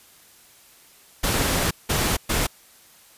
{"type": "noise bursts at uneven times", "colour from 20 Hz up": "pink", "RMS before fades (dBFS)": -22, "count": 3, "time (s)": [[1.23, 1.71], [1.89, 2.17], [2.29, 2.47]], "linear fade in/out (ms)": 10, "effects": ["white hiss -52 dBFS RMS until 3.17 s", "resampled to 32000 Hz"]}